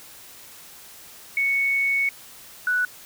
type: tone pair in turn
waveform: sine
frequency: 2217 / 1479.7 Hz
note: C#7 / F#6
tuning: 0 / 0 cents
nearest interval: perfect fifth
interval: 700 cents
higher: first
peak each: -19 dBFS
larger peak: neither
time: 1.37-2.09 / 2.67-2.85 s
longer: first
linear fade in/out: 2 ms
effects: white hiss -45 dBFS RMS until 3.05 s